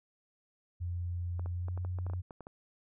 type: tone with pitch glide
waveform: sine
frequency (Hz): 87.6 to 90.17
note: F2 to F#2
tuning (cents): +6 to -44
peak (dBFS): -33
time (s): 0.8-2.22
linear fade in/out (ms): 20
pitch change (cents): +50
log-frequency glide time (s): 1.5-1.76
type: clicks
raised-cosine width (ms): 1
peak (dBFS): -32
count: 12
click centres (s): 1.395 / 1.46 / 1.684 / 1.776 / 1.849 / 1.987 / 2.066 / 2.099 / 2.135 / 2.308 / 2.407 / 2.469
effects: none